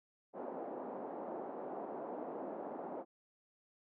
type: band-pass noise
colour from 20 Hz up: white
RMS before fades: -44 dBFS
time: 0.33-3.05 s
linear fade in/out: 50 ms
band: 240 to 780 Hz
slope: 24 dB/octave
effects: none